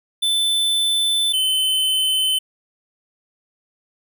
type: tone pair in turn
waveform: square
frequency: 3520 / 3052 Hz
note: A7 / G7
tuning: 0 / -47 cents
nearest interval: major second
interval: 247 cents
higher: first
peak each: -17 dBFS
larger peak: neither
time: 0.22-1.33 / 1.33-2.39 s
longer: first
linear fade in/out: 10 ms
effects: none